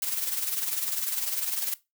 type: noise with tremolo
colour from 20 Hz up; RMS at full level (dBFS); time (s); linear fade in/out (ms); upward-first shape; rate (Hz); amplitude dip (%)
blue; -27; 0.02-1.74; 2; sine; 20; 60
effects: noise-tail reverb RT60 0.2 s tail -18 dB re dry